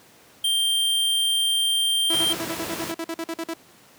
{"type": "tone", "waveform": "square", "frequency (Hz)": 3170, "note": "G7", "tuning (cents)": 19, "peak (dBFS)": -20, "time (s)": [0.44, 2.33], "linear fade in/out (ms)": 5}
{"type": "tone bursts", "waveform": "sawtooth", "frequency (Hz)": 329.6, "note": "E4", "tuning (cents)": 0, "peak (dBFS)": -23, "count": 15, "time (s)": [2.1, 3.537], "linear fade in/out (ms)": 2, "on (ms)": 51, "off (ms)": 48}
{"type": "noise", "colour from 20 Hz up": "pink", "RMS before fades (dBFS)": -31, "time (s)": [2.12, 2.93], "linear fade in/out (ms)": 20}
{"effects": ["pink hiss -52 dBFS RMS until 3.98 s", "high-pass 150 Hz 12 dB/octave"]}